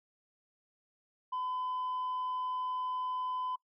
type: tone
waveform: sine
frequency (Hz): 1011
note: B5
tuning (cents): +40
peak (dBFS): -31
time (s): 1.32-3.56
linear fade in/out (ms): 10
effects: noise-tail reverb RT60 0.1 s tail -23 dB re dry + tanh soft clip ceiling -31 dBFS